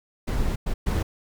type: noise bursts at uneven times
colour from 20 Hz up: brown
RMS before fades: -24 dBFS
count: 3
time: 0.27-0.56 / 0.66-0.74 / 0.86-1.03 s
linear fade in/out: 10 ms
effects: none